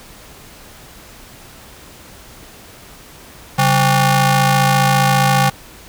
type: ring-modulated tone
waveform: sawtooth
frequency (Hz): 329.6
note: E4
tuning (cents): 0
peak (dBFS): -4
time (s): 3.58-5.5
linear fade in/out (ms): 10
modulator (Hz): 467
effects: pink hiss -40 dBFS RMS until 5.88 s